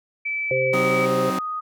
sine tone with pitch glide, 2312 to 2292 Hz, D7 to D7, -28 to -43 cents, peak -23 dBFS, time 0.25-1.06 s, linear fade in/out 10 ms, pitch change -15 cents, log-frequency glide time 0.45-0.79 s
harmonic tone, 130.81 Hz, C3, in tune, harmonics 1 / 3 / 4, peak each -30 / -28 / -20 dBFS, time 0.51-1.3 s, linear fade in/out 2 ms
sine tone, 1244.5 Hz, D#6, in tune, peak -25 dBFS, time 0.73-1.61 s, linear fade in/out 20 ms
sawtooth chord, C diminished, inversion second, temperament just, 188.37 / 261.6 / 314 Hz, Gb3 / C4 / Eb4, +31 / 0 / +16 cents, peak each -23 / -24 / -28 dBFS, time 0.73-1.39 s, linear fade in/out 5 ms
effects none

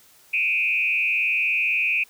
sine tone with frequency modulation, 2485 Hz, D#7, 3 cents flat, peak -19 dBFS, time 0.33-2.04 s, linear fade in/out 10 ms, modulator 156 Hz, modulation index 1, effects white hiss -54 dBFS RMS until 2.09 s

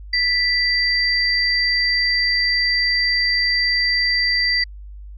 sine tone pair together, 1975.5 / 4699 Hz, B6 / D8, 0 / 0 cents, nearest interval octave + minor third, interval 1500 cents, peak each -18 dBFS, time 0.13-4.64 s, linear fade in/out 5 ms, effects added 50 Hz sine -33 dBFS peak until 5.17 s + MP3 48 kbps

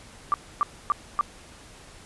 sine tone bursts, 1174.7 Hz, D6, in tune, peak -18 dBFS, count 4, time 0.32-1.21 s, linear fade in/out 0 ms, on 20 ms, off 270 ms, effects pink hiss -48 dBFS RMS until 2.05 s + resampled to 24000 Hz

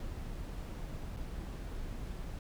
brown noise with dropouts, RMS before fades -41 dBFS, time 0-2.39 s, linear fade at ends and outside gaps 2 ms, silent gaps 1.165-1.169 s, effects none

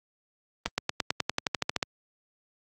accelerating click train, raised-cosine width 0.2 ms, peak -8 dBFS, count 14, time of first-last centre 0.66-1.828 s, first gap 120 ms, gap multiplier 0.95, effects high-pass 80 Hz 12 dB/octave + Opus 24 kbps

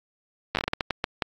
slowing click train, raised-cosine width 0.3 ms, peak -8 dBFS, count 12, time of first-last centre 0.55-1.222 s, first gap 9 ms, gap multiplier 1.35, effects AAC 48 kbps

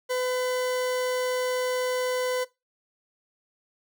40% pulse tone, 504 Hz, B4, 35 cents sharp, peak -24 dBFS, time 0.09-2.45 s, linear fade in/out 20 ms, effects noise-tail reverb RT60 0.2 s tail -18 dB re dry

